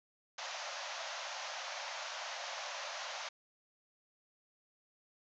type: band-pass noise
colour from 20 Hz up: pink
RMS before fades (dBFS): -43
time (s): 0.38-3.29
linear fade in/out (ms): 5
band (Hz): 550 to 6700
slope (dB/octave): 96
effects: none